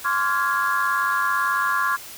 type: chord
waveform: sine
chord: D half-diminished seventh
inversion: third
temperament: equal with one note detuned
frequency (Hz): 1046.5 / 1144.5 / 1396.9 / 1661.2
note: C6 / D6 / F6 / Ab6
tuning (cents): 0 / -45 / 0 / 0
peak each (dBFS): -24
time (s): 0.04-1.97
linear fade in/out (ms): 20
effects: tanh soft clip ceiling -11 dBFS + white hiss -39 dBFS RMS until 2.17 s